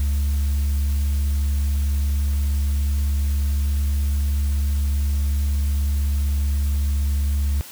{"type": "tone", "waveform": "sine", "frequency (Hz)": 71, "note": "C#2", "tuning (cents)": 42, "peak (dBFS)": -15, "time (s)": [0, 7.61], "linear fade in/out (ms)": 0, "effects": ["tanh soft clip ceiling -17 dBFS", "white hiss -40 dBFS RMS until 7.71 s"]}